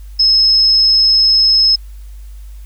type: tone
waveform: sine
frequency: 5180 Hz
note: E8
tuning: 31 cents flat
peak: -7 dBFS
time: 0.19-1.76 s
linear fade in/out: 10 ms
effects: added 50 Hz sine -29 dBFS peak until 2.65 s + white hiss -51 dBFS RMS until 2.65 s